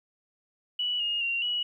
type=tone with pitch steps; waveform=sine; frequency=2947 / 2850 / 2763 / 2926 Hz; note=F#7 / F7 / F7 / F#7; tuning=-8 / +34 / -19 / -20 cents; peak=-26 dBFS; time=0.79-1.63 s; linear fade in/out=5 ms; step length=210 ms; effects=11-bit